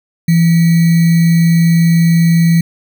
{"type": "tone with sample-and-hold", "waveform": "sine", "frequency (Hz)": 167.2, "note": "E3", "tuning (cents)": 25, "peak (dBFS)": -6, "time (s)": [0.28, 2.61], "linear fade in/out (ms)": 5, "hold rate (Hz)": 2100, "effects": []}